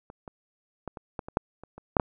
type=clicks; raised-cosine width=1 ms; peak=-29 / -26 / -20 / -25 / -18 / -24 / -8 / -29 / -29 / -6 / -8 dBFS; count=11; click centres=0.101 / 0.278 / 0.877 / 0.972 / 1.192 / 1.285 / 1.371 / 1.636 / 1.78 / 1.968 / 1.998 s; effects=none